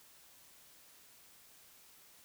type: silence
effects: white hiss -61 dBFS RMS until 2.24 s